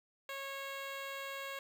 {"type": "tone with notch filter", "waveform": "10% pulse", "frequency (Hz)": 548, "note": "C#5", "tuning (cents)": -20, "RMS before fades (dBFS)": -43, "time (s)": [0.29, 1.59], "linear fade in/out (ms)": 2, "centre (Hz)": 9600, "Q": 1.3, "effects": []}